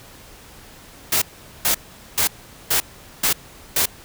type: noise bursts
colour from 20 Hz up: white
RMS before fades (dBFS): -18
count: 6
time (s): 1.12-3.858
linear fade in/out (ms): 5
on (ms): 98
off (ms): 430
effects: pink hiss -44 dBFS RMS until 4.04 s